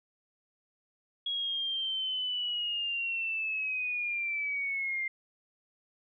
sine linear sweep, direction down, 3322 to 2093 Hz, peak -30 dBFS, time 1.26-5.08 s, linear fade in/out 5 ms, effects none

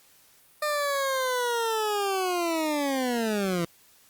20% pulse linear sweep, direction down, 606 to 165.5 Hz, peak -20 dBFS, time 0.62-3.65 s, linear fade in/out 5 ms, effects white hiss -58 dBFS RMS until 4.09 s + Opus 48 kbps

